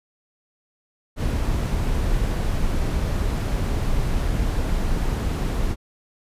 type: noise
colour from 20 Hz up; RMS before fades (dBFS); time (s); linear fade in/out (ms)
brown; -22; 1.16-5.76; 50
effects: resampled to 32000 Hz